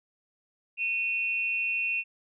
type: tone pair together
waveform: sine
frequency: 2487 / 2700 Hz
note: D#7 / E7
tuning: -1 / +41 cents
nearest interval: minor second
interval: 142 cents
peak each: -30 / -28 dBFS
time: 0.77-2.04 s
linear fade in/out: 50 ms
effects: none